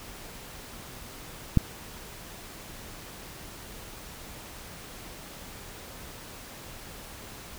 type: click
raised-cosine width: 5 ms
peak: -6 dBFS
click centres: 1.573 s
effects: pink hiss -44 dBFS RMS until 7.58 s